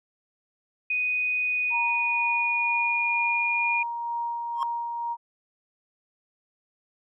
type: tone with pitch glide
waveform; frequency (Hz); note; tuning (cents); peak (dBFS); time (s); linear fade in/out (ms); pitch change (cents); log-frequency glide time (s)
sine; 2489 to 2431; D#7 to D#7; 0 to -41; -23; 0.9-3.83; 5; -41; 1.37-3.13
type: tone with tremolo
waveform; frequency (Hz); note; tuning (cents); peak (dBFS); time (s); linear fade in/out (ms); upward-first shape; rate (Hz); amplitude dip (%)
sine; 940; A#5; +14; -26; 1.7-5.17; 50; sine; 2.1; 30
type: tone with exponential growth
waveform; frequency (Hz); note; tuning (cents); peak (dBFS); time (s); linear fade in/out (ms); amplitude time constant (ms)
triangle; 1074; C6; +45; -19; 4.53-4.63; 1; 20
effects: none